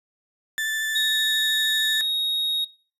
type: tone with vibrato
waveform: 35% pulse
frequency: 1760 Hz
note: A6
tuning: in tune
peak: -22 dBFS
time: 0.58-2.01 s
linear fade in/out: 0 ms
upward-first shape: square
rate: 13 Hz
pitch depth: 8 cents each way
type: tone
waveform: triangle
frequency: 3759 Hz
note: A#7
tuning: 14 cents sharp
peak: -19 dBFS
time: 0.95-2.65 s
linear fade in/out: 10 ms
effects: noise-tail reverb RT60 0.4 s tail -22 dB re dry + resampled to 32000 Hz